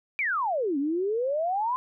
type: exponential two-way sweep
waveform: sine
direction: down then up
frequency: 2414 to 269.9 to 1040 Hz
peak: -24 dBFS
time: 0.19-1.76 s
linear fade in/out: 0 ms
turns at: 0.78 s
effects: none